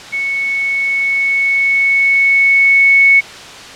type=tone with level ramp; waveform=sine; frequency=2210 Hz; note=C#7; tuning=6 cents flat; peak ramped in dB=-15 to -4 dBFS; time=0.12-3.21 s; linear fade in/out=20 ms; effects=white hiss -31 dBFS RMS until 3.75 s + low-pass 5000 Hz 12 dB/octave